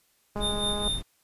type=noise; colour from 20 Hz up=brown; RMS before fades=-35 dBFS; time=0.35-1.03 s; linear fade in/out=20 ms
type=click train; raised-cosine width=1 ms; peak=-21 dBFS; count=108; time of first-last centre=0.36-0.877 s; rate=207 Hz
type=tone with tremolo; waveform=square; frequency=3623 Hz; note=A7; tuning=50 cents sharp; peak=-26 dBFS; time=0.4-1.02 s; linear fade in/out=50 ms; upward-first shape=sine; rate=4.6 Hz; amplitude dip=65%
effects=white hiss -67 dBFS RMS until 1.23 s + resampled to 32000 Hz